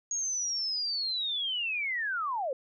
sine linear sweep, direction down, 6645 to 493.9 Hz, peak -29 dBFS, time 0.11-2.53 s, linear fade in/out 2 ms, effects none

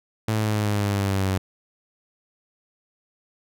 sawtooth linear sweep, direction down, 110 to 94 Hz, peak -17 dBFS, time 0.28-1.38 s, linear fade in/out 5 ms, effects none

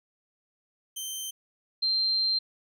15% pulse / sine tone pair in turn, 3112 / 4154 Hz, G7 / C8, -13 / -13 cents, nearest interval perfect fourth, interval 500 cents, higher second, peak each -26 / -23 dBFS, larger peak second, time 0.96-1.31 / 1.82-2.39 s, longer second, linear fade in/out 10 ms, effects none

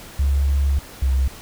sine tone pair in turn, 69.5 / 66.01 Hz, C#2 / C2, +5 / +16 cents, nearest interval minor second, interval 89 cents, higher first, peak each -15 dBFS, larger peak neither, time 0.19-0.79 / 1.02-1.28 s, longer first, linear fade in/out 5 ms, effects pink hiss -40 dBFS RMS until 1.41 s

